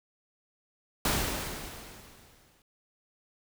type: noise with exponential decay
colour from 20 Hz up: pink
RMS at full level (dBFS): -26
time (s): 1.05-2.62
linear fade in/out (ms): 2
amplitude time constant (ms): 340
effects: none